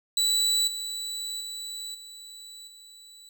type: tone with level steps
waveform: 30% pulse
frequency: 3951 Hz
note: B7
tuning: in tune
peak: -19 / -29 / -32 / -40 / -45 dBFS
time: 0.17-3.29 s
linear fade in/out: 2 ms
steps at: 0.67 / 1.4 / 1.94 / 2.67 s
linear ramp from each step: 10 ms
effects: none